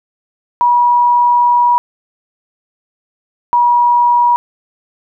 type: tone pair in turn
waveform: sine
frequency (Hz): 966 / 962.4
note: B5 / B5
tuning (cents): -39 / -45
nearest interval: unison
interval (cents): 6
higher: first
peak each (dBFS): -7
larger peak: neither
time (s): 0.61-1.78 / 3.53-4.36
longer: first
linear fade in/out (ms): 0
effects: none